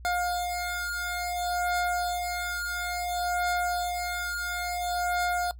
25% pulse beating tone pair, 710 / 710.58 Hz, F5 / F5, +28 / +30 cents, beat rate 0.58 Hz, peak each -27 dBFS, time 0.05-5.51 s, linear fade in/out 0 ms, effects noise-tail reverb RT60 0.1 s tail -20 dB re dry + added 60 Hz sine -42 dBFS peak until 5.59 s

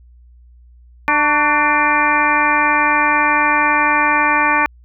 harmonic tone with a mistuned harmonic, 298 Hz, D4, 25 cents sharp, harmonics 1 / 2 / 3 / 4 / 5 / 6 / 7 / 8, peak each -24 / -27 / -17 / -18 / -21 / -19 / -24 / -19 dBFS, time 1.08-4.66 s, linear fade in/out 0 ms, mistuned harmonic 4, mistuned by -72 cents, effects added 60 Hz sine -42 dBFS peak until 4.84 s

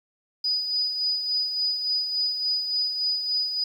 sine tone with tremolo, 4959 Hz, D#8, 7 cents flat, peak -21 dBFS, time 0.44-3.64 s, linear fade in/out 5 ms, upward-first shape sine, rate 3.5 Hz, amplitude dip 50%, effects 9-bit

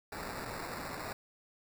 white noise with sample-and-hold, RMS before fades -41 dBFS, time 0.12-1.13 s, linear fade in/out 2 ms, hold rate 3150 Hz, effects none

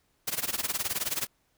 white noise with tremolo, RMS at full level -28 dBFS, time 0.27-1.27 s, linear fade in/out 10 ms, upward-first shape sine, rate 19 Hz, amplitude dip 90%, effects pink hiss -71 dBFS RMS until 1.57 s

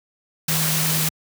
sine tone in noise, 157.8 Hz, D#3, 25 cents sharp, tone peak -23 dBFS, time 0.48-1.09 s, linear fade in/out 5 ms, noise white, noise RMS -22 dBFS, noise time 0.48-1.09 s, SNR -4 dB, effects high-pass 100 Hz 12 dB/octave

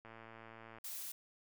click train, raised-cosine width 0.5 ms, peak -38 dBFS, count 84, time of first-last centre 0.05-0.785 s, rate 113 Hz
blue noise, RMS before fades -45 dBFS, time 0.84-1.12 s, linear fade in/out 5 ms
effects none

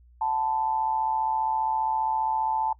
sine tone with amplitude modulation, 880 Hz, A5, in tune, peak -20 dBFS, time 0.21-2.73 s, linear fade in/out 5 ms, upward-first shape sine, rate 135 Hz, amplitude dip 65%, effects noise-tail reverb RT60 0.1 s tail -20 dB re dry + added 60 Hz sine -52 dBFS peak until 2.79 s

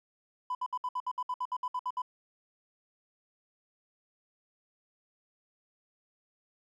triangle tone bursts, 1000 Hz, B5, 21 cents sharp, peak -27 dBFS, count 14, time 0.5-2.019 s, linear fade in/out 5 ms, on 50 ms, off 63 ms, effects tanh soft clip ceiling -27 dBFS

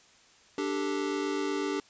square chord, D suspended fourth, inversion none, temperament equal, 293.7 / 392 / 440 Hz, D4 / G4 / A4, 0 / 0 / 0 cents, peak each -33 / -33 / -38 dBFS, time 0.58-1.8 s, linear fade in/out 2 ms, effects white hiss -59 dBFS RMS until 1.89 s + resampled to 16000 Hz

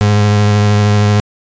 35% pulse tone with vibrato, 103.83 Hz, G#2, in tune, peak -6 dBFS, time 0.01-1.2 s, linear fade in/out 0 ms, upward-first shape triangle, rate 13 Hz, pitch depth 20 cents each way, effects resampled to 16000 Hz

